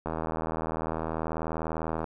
click train, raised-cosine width 1 ms, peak -17 dBFS, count 160, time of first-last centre 0.06-2.043 s, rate 80.2 Hz, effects none

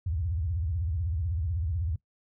sine tone with vibrato, 82.41 Hz, E2, in tune, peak -27 dBFS, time 0.06-1.96 s, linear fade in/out 5 ms, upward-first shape sine, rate 16 Hz, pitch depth 280 cents each way, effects noise-tail reverb RT60 0.1 s tail -19 dB re dry

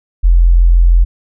sine tone, 43.04 Hz, F1, 25 cents flat, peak -4 dBFS, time 0.23-1.05 s, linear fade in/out 20 ms, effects none

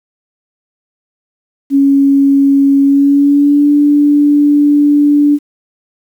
sine tone with pitch glide, 277.2 to 291.3 Hz, C#4 to D4, 0 to -14 cents, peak -5 dBFS, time 1.7-5.39 s, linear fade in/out 50 ms, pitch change +86 cents, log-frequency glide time 2.82-3.71 s, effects 7-bit

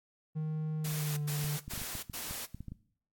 triangle tone with pitch glide, 155.56 to 147.85 Hz, D#3 to D3, 0 to +12 cents, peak -30 dBFS, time 0.35-1.58 s, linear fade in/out 20 ms, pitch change -88 cents, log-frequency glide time 0.79-1.17 s
white noise bursts, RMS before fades -40 dBFS, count 4, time 0.84-2.46 s, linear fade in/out 10 ms, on 330 ms, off 100 ms
clicks, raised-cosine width 5 ms, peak -30 dBFS, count 12, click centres 1.444 / 1.68 / 1.736 / 1.777 / 1.817 / 1.953 / 2.098 / 2.31 / 2.546 / 2.606 / 2.683 / 2.72 s
effects noise-tail reverb RT60 0.6 s tail -19 dB re dry + AAC 64 kbps

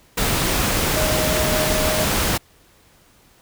sine tone in noise, 621 Hz, D#5, 3 cents flat, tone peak -23 dBFS, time 0.96-2.05 s, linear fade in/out 10 ms, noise pink, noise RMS -20 dBFS, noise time 0.17-2.38 s, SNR -6 dB, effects pink hiss -54 dBFS RMS until 3.41 s

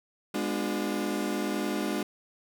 35% pulse chord, G# diminished seventh, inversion none, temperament just, 207.7 / 249.2 / 299 / 358.8 Hz, G#3 / B3 / D4 / F4, 0 / +16 / +31 / +47 cents, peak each -31 / -35 / -31 / -33 dBFS, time 0.34-2.03 s, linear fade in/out 5 ms, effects none

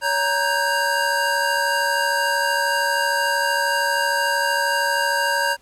square tone cluster, 563 / 937 / 1541 / 1614 Hz, C#5 / A#5 / G6 / G#6, +27 / +9 / -30 / -50 cents, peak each -27 / -23 / -26 / -24 dBFS, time 0.01-5.57 s, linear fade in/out 50 ms, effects pink hiss -57 dBFS RMS until 5.61 s + low-pass 12000 Hz 12 dB/octave

